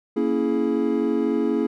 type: chord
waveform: triangle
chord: A# half-diminished seventh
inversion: none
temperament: equal with one note detuned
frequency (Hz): 233.1 / 277.2 / 329.6 / 420.1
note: A#3 / C#4 / E4 / G#4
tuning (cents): 0 / 0 / 0 / +20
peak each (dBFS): -23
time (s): 0.16-1.67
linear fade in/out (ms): 10
effects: none